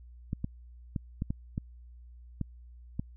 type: clicks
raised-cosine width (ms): 5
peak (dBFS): -19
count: 8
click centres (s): 0.331 / 0.444 / 0.962 / 1.221 / 1.305 / 1.579 / 2.413 / 2.995
effects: added 60 Hz sine -48 dBFS peak until 3.16 s